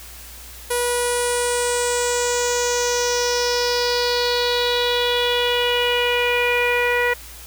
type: tone with low-pass filter sweep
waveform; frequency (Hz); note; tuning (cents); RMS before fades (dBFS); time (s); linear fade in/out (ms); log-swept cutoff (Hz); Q
sawtooth; 485.7; B4; -29; -20; 0.7-7.14; 10; 11000 to 2100; 5
effects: added 59 Hz sine -41 dBFS peak until 7.46 s + white hiss -40 dBFS RMS until 7.46 s

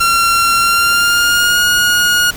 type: tone with pitch glide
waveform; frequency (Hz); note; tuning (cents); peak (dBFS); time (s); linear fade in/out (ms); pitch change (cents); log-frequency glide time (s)
sawtooth; 1369 to 1439.6; F6 to F#6; -35 to -48; -6; 0-2.31; 10; +87; 0.58-1.64
effects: added 50 Hz sine -40 dBFS peak until 2.36 s + pink hiss -31 dBFS RMS until 2.36 s

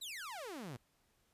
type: exponential sweep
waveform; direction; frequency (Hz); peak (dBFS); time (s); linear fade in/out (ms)
sawtooth; down; 4104 to 110; -40; 0.01-0.77; 10
effects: pink hiss -75 dBFS RMS until 1.33 s + resampled to 32000 Hz

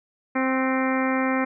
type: harmonic tone with a mistuned harmonic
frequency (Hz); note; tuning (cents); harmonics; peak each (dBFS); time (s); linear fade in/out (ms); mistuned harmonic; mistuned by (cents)
262.2; C4; +4; 1 / 2 / 3 / 4 / 5 / 6 / 7 / 8 / 9; -23 / -28 / -31 / -31 / -32 / -35 / -32 / -33 / -36; 0.35-1.45; 10; 6; -32
effects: none

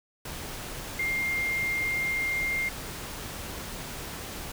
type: tone in noise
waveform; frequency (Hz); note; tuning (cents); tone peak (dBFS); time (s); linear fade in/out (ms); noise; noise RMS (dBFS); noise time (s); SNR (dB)
sine; 2113; C7; +16; -26; 0.99-2.69; 5; pink; -38; 0.25-4.52; +9
effects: none

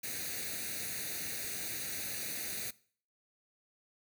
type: noise with comb filter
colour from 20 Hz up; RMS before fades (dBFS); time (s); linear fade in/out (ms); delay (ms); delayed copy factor
white; -39; 0.03-2.71; 10; 0.47; +0.8
effects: noise-tail reverb RT60 0.5 s tail -21 dB re dry + high-pass 60 Hz 12 dB/octave

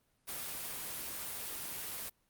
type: noise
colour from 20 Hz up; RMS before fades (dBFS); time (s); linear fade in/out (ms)
white; -41; 0.27-2.1; 20
effects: pink hiss -75 dBFS RMS until 2.29 s + Opus 32 kbps

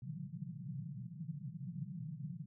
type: band-pass noise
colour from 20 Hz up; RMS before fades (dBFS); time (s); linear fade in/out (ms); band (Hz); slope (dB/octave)
pink; -45; 0.02-2.46; 5; 120 to 190; 96
effects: none

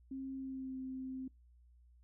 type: tone with pitch glide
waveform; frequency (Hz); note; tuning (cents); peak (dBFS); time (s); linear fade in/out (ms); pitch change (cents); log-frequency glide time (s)
sine; 267.1 to 261; C4 to C4; +36 to -4; -40; 0.11-1.28; 5; -40; 0.35-0.78
effects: noise-tail reverb RT60 0.2 s tail -26 dB re dry + added 60 Hz sine -61 dBFS peak until 2.03 s

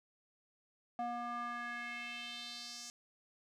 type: tone with band-pass filter sweep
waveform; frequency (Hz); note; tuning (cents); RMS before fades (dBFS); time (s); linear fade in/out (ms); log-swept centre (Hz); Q
square; 239.1; A#3; +44; -43; 0.99-2.9; 0; 760 to 6300; 3
effects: none

